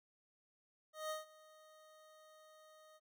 25% pulse tone with ADSR envelope, 622.3 Hz, D#5, in tune, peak -35 dBFS, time 0.93-3 s, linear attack 170 ms, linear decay 150 ms, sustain -22 dB, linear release 39 ms, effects none

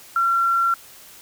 sine tone, 1365 Hz, F6, 40 cents flat, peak -16 dBFS, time 0.16-0.74 s, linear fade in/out 2 ms, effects white hiss -45 dBFS RMS until 1.21 s

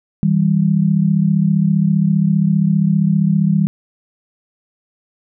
sine tone pair together, 160.88 / 196 Hz, E3 / G3, -42 / 0 cents, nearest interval minor third, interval 342 cents, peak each -14 dBFS, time 0.23-3.67 s, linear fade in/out 0 ms, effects none

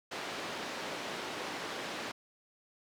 pink band-pass noise, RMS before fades -40 dBFS, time 0.11-2.12 s, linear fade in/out 10 ms, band 300 to 4500 Hz, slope 12 dB/octave, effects none

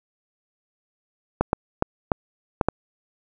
clicks, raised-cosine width 1 ms, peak -4 dBFS, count 6, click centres 1.41 / 1.531 / 1.824 / 2.118 / 2.612 / 2.686 s, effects none

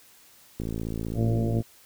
click train, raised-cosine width 3 ms, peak -19 dBFS, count 57, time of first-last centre 0.6-1.605 s, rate 55.7 Hz
harmonic tone, 114.2 Hz, A#2, 35 cents flat, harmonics 1 / 2 / 3 / 4 / 5 / 6, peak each -24 / -30 / -34 / -36 / -38 / -40 dBFS, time 1.14-1.63 s, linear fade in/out 50 ms
effects white hiss -55 dBFS RMS until 1.85 s

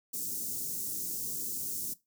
white band-stop noise, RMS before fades -36 dBFS, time 0.13-1.94 s, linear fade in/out 10 ms, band 380 to 6100 Hz, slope 24 dB/octave, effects noise-tail reverb RT60 0.2 s tail -18 dB re dry + high-pass 100 Hz 12 dB/octave

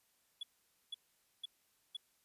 triangle tone bursts, 3402 Hz, G#7, 41 cents sharp, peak -38 dBFS, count 4, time 0.41-1.968 s, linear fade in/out 5 ms, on 22 ms, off 490 ms, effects white hiss -75 dBFS RMS until 2.24 s + resampled to 32000 Hz

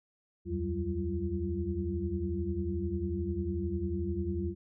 sine tone cluster, 75.1 / 86.3 / 185.6 / 194.4 / 344.4 Hz, D2 / F2 / F#3 / G3 / F4, +39 / -20 / +6 / -14 / -24 cents, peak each -38 / -35 / -39 / -40 / -35 dBFS, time 0.45-4.55 s, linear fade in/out 50 ms, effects none

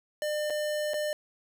square tone with dropouts, 600 Hz, D5, 37 cents sharp, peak -29 dBFS, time 0.22-1.13 s, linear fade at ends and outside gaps 1 ms, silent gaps 0.5-0.504 / 0.935-0.941 s, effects none

